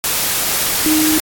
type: tone in noise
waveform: sine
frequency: 310.4 Hz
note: D#4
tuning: 4 cents flat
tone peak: -13 dBFS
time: 0.86-1.18 s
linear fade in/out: 0 ms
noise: white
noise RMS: -17 dBFS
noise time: 0.04-1.2 s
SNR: +1 dB
effects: AAC 64 kbps